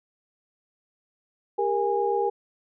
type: tone cluster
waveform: sine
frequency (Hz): 399 / 467.5 / 821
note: G4 / A#4 / G#5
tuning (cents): +31 / +5 / -20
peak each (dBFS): -26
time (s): 1.58-2.3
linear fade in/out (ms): 10
effects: none